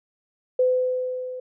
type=tone with level ramp; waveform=sine; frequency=507 Hz; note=B4; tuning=45 cents sharp; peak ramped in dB=-15 to -31 dBFS; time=0.59-1.4 s; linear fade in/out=5 ms; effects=none